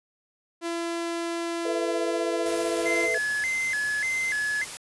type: tone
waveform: sawtooth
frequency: 337.8 Hz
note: E4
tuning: 42 cents sharp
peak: -24 dBFS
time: 0.61-3.09 s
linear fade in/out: 50 ms
type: chord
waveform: sine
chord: A suspended second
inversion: none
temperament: just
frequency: 440 / 495 / 660 Hz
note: A4 / B4 / E5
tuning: 0 / +4 / +2 cents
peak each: -31 dBFS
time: 1.65-3.18 s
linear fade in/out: 5 ms
type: noise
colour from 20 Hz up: white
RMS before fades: -37 dBFS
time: 2.46-4.77 s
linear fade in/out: 0 ms
type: tone with vibrato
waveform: triangle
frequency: 1879 Hz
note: A#6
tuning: 13 cents sharp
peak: -23 dBFS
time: 2.85-4.65 s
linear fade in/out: 20 ms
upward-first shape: square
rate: 1.7 Hz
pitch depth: 170 cents each way
effects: resampled to 24000 Hz